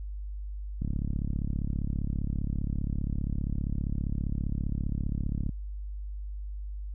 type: click train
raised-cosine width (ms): 5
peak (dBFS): -19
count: 165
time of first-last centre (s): 0.82-5.492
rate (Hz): 35.1
effects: added 50 Hz sine -34 dBFS peak until 6.94 s